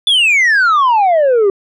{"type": "exponential sweep", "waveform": "sine", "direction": "down", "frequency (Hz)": [3520, 382.6], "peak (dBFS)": -5, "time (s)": [0.07, 1.5], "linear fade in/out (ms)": 2, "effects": ["tanh soft clip ceiling -7 dBFS"]}